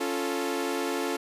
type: chord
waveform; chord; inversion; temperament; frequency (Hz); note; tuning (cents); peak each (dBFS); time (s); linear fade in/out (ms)
sawtooth; Db augmented; none; equal; 277.2 / 349.2 / 440; Db4 / F4 / A4; 0 / 0 / 0; -28; 0-1.17; 10
effects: resampled to 32000 Hz